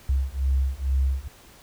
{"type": "beating tone pair", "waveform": "sine", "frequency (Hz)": [66, 68.2], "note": ["C2", "C#2"], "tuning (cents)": [16, -28], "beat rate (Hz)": 2.2, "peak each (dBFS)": [-23, -23], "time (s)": [0.09, 1.28], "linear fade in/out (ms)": 5, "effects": ["tanh soft clip ceiling -14 dBFS", "pink hiss -51 dBFS RMS until 1.62 s"]}